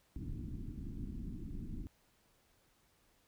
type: low-pass noise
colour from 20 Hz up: pink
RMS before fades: -43 dBFS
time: 0.16-1.87 s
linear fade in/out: 0 ms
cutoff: 320 Hz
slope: 48 dB/octave
effects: pink hiss -72 dBFS RMS until 3.27 s